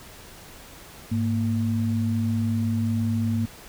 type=tone pair together; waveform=sine; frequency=104 / 229.6 Hz; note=G#2 / A#3; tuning=+3 / -26 cents; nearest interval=octave + major second; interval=1371 cents; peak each=-24 dBFS; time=1.11-3.46 s; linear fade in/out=10 ms; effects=pink hiss -45 dBFS RMS until 3.68 s